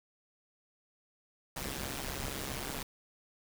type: noise with amplitude modulation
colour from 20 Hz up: pink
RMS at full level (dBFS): -35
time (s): 1.56-2.83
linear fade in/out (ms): 5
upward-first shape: sine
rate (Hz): 136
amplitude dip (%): 85
effects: none